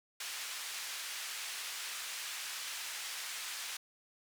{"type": "band-pass noise", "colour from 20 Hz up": "pink", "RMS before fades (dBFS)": -42, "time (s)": [0.2, 3.77], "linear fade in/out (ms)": 5, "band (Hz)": [1800, 11000], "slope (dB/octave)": 12, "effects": []}